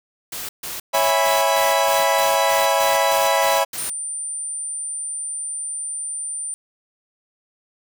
white noise bursts, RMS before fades -30 dBFS, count 12, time 0.32-3.9 s, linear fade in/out 5 ms, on 170 ms, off 140 ms
40% pulse chord, C# minor seventh, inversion none, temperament equal with one note detuned, 554.4 / 659.3 / 821.1 / 987.8 Hz, C#5 / E5 / G#5 / B5, 0 / 0 / -20 / 0 cents, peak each -21 / -20 / -22 / -20 dBFS, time 0.93-3.65 s, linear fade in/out 20 ms
sine tone, 9150 Hz, D9, 46 cents flat, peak -25 dBFS, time 3.78-6.54 s, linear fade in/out 0 ms
effects none

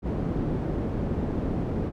white low-pass noise, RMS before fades -28 dBFS, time 0.02-1.92 s, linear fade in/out 50 ms, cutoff 280 Hz, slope 12 dB/octave, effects none

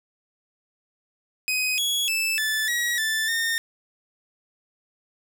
sawtooth tone with pitch steps, 2511 / 3350 / 2635 / 1748 / 1911 / 1761 / 1828 Hz, D#7 / G#7 / E7 / A6 / A#6 / A6 / A#6, +15 / +14 / -1 / -12 / +43 / +1 / -34 cents, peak -19 dBFS, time 1.48-3.58 s, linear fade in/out 0 ms, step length 300 ms, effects none

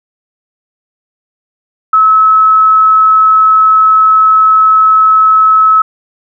sine tone, 1294 Hz, E6, 32 cents flat, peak -3 dBFS, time 1.93-5.82 s, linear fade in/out 5 ms, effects none

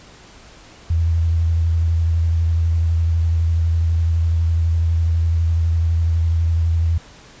sine tone with vibrato, 82.7 Hz, E2, 6 cents sharp, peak -14 dBFS, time 0.9-6.98 s, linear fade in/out 5 ms, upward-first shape triangle, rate 12 Hz, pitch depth 35 cents each way, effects pink hiss -44 dBFS RMS until 7.4 s + resampled to 16000 Hz

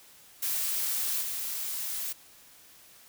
blue noise with level steps, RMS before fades -30 / -34 dBFS, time 0.42-2.13 s, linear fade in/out 10 ms, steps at 1.21 s, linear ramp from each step 20 ms, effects white hiss -55 dBFS RMS until 3.08 s

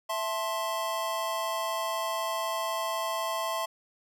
square chord, A minor, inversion second, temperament just, 660 / 880 / 1056 Hz, E5 / A5 / C6, +2 / 0 / +16 cents, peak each -34 / -37 / -33 dBFS, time 0.09-3.66 s, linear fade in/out 10 ms, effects none

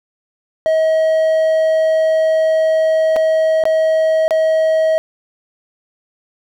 triangle tone with dropouts, 637 Hz, D#5, 41 cents sharp, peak -9 dBFS, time 0.66-4.98 s, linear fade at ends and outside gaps 0 ms, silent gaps 3.161-3.165 / 3.638-3.654 / 4.28-4.308 s, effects none

